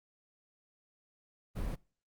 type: noise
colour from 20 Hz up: brown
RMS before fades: -36 dBFS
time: 1.55-1.76 s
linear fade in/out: 20 ms
effects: noise-tail reverb RT60 0.4 s tail -24 dB re dry + Opus 32 kbps